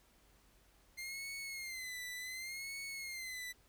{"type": "tone with vibrato", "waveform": "sawtooth", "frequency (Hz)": 2093, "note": "C7", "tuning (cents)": 0, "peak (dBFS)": -39, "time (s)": [0.97, 3.53], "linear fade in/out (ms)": 20, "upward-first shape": "sine", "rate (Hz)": 0.68, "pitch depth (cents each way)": 97, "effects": ["added 48 Hz sine -70 dBFS peak until 3.68 s", "pink hiss -69 dBFS RMS until 3.68 s"]}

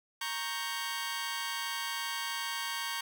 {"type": "chord", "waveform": "15% pulse", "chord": "G diminished", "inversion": "first", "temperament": "equal", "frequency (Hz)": [932.3, 1108.7, 1568], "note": ["Bb5", "Db6", "G6"], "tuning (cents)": [0, 0, 0], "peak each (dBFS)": -32, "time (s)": [0.21, 3.01], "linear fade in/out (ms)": 5, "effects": []}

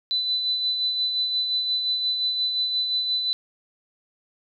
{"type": "tone with tremolo", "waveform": "sine", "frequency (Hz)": 4000, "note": "B7", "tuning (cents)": 21, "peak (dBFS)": -20, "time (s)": [0.11, 3.33], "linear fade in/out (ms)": 0, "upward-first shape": "sine", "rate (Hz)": 5.7, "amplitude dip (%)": 40, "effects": []}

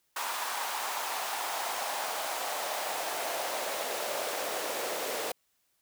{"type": "noise with high-pass filter sweep", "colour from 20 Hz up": "pink", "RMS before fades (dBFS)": -34, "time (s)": [0.16, 5.32], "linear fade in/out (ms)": 5, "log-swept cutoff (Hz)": [940, 490], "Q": 2.7, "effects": ["white hiss -74 dBFS RMS until 5.81 s"]}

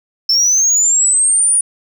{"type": "linear sweep", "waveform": "sine", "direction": "up", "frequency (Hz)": [5300, 9660], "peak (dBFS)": -7, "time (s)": [0.29, 1.61], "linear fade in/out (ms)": 5, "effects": ["tanh soft clip ceiling -8 dBFS"]}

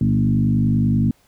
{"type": "tone with frequency modulation", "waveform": "sine", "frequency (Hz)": 174.61, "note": "F3", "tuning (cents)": 0, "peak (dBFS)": -14, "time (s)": [0.01, 1.11], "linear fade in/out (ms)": 2, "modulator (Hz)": 50.3, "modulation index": 1.7, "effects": ["pink hiss -58 dBFS RMS until 1.27 s"]}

